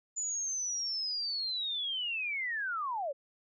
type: linear sweep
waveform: sine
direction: down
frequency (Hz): 7040 to 520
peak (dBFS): -32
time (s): 0.16-3.13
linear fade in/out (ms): 20
effects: none